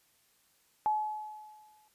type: tone with exponential decay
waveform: sine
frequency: 854 Hz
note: G#5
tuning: 48 cents sharp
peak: -24 dBFS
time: 0.86-1.88 s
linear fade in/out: 0 ms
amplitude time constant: 220 ms
effects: white hiss -69 dBFS RMS until 1.94 s + resampled to 32000 Hz